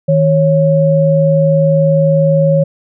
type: tone pair together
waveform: sine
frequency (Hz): 158.23 / 551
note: D#3 / C#5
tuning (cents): +29 / -11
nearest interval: octave + minor seventh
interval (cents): 2160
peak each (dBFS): -10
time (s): 0.08-2.64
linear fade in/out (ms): 10
effects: none